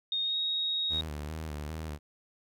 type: tone with pitch glide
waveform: sine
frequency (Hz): 3700 to 3765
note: A#7 to A#7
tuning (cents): -14 to +16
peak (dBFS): -28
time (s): 0.12-1.01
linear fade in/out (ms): 2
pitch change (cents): +30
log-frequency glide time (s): 0.22-0.36
type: tone with vibrato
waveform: sawtooth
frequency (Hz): 76.7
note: D#2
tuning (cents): -24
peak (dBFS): -32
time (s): 0.89-1.99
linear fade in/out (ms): 50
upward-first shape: square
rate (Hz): 2.5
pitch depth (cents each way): 57
effects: none